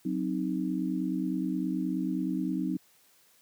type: chord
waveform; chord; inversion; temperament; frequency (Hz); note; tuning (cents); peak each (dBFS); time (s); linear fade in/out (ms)
sine; C diminished; second; equal; 185 / 261.6 / 311.1; Gb3 / C4 / Eb4; 0 / 0 / 0; -32; 0.05-2.77; 5
effects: white hiss -63 dBFS RMS until 3.41 s + high-pass 100 Hz 12 dB/octave